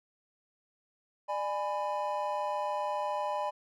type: chord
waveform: triangle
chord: G# diminished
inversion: second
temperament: just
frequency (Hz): 598 / 830.6 / 996.7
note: D5 / G#5 / B5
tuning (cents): +31 / 0 / +16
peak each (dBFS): -33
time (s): 1.28-3.51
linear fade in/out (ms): 20
effects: none